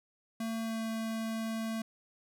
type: tone with pitch glide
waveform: square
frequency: 225 to 223.6 Hz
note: A3 to A3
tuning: +39 to +28 cents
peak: -34 dBFS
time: 0.4-1.82 s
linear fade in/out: 5 ms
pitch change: -11 cents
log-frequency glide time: 0.63-0.89 s
effects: none